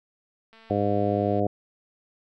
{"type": "click train", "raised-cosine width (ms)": 0.3, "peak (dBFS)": -37, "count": 195, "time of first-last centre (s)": [0.53, 1.396], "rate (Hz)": 224}
{"type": "harmonic tone", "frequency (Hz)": 102, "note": "G#2", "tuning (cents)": -31, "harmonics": [1, 2, 3, 4, 5, 6, 7], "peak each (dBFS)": [-29, -29, -29, -29, -29, -29, -29], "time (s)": [0.7, 1.47], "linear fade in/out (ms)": 5}
{"effects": []}